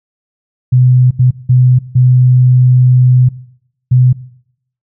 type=tone bursts at uneven times; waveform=sine; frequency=126.3 Hz; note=B2; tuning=39 cents sharp; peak=-4 dBFS; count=5; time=0.72-1.11 / 1.19-1.31 / 1.49-1.79 / 1.95-3.29 / 3.91-4.13 s; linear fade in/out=10 ms; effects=noise-tail reverb RT60 0.7 s tail -19 dB re dry